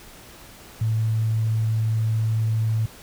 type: tone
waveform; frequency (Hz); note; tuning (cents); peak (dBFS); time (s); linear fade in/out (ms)
sine; 110.9; A2; +14; -19; 0.81-2.86; 5
effects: pink hiss -45 dBFS RMS until 3.02 s